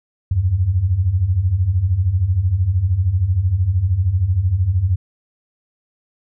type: beating tone pair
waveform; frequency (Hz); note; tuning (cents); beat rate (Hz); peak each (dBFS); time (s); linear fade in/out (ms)
sine; 82.7 / 95.7; E2 / G2; +6 / -41; 13; -20 / -15; 0.31-4.96; 5
effects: none